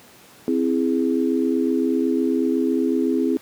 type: chord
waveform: sine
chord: C augmented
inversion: none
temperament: equal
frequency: 261.6 / 329.6 / 415.3 Hz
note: C4 / E4 / G#4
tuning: 0 / 0 / 0 cents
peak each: -20 / -22 / -24 dBFS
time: 0.48-3.37 s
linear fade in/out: 0 ms
effects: pink hiss -48 dBFS RMS until 3.41 s + high-pass 150 Hz 12 dB/octave